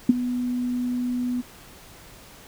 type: tone with ADSR envelope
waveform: sine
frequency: 246.9 Hz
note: B3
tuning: in tune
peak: -8 dBFS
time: 0.09-1.42 s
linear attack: 5 ms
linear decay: 22 ms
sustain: -15 dB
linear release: 20 ms
effects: pink hiss -47 dBFS RMS until 2.47 s